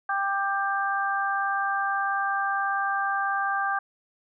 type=harmonic tone; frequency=394.9 Hz; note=G4; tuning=13 cents sharp; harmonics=2 / 3 / 4; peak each=-28 / -28 / -28 dBFS; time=0.09-3.79 s; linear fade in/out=5 ms; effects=none